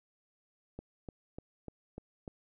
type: click train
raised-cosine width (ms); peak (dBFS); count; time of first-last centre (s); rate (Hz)
2; -29; 6; 0.79-2.278; 3.36
effects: none